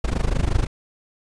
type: noise with amplitude modulation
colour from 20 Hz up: brown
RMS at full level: -17 dBFS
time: 0.04-0.67 s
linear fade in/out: 5 ms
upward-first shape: sine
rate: 25.6 Hz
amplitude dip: 90%
effects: resampled to 22050 Hz